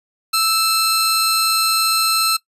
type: tone pair together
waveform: sawtooth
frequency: 1318.5 / 4181 Hz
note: E6 / C8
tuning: 0 / -2 cents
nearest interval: octave + minor sixth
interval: 1998 cents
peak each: -14 dBFS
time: 0.33-2.37 s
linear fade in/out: 10 ms
effects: noise-tail reverb RT60 0.1 s tail -19 dB re dry + resampled to 32000 Hz